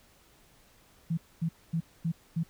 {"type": "tone bursts", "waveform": "sine", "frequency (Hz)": 164.81, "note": "E3", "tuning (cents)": 0, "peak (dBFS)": -26, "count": 5, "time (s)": [1.1, 2.435], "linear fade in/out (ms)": 10, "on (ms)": 75, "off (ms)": 240, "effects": ["pink hiss -61 dBFS RMS until 2.49 s"]}